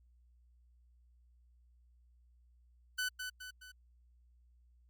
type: tone with echo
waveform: sawtooth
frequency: 1500 Hz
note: F#6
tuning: 23 cents sharp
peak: -30 dBFS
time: 2.98-3.09 s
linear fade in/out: 10 ms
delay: 210 ms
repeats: 3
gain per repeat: -6 dB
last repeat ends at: 3.72 s
effects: added 60 Hz sine -63 dBFS peak until 4.89 s + Opus 48 kbps